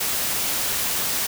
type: noise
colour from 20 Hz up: white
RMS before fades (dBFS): -24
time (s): 0-1.27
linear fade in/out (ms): 10
effects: none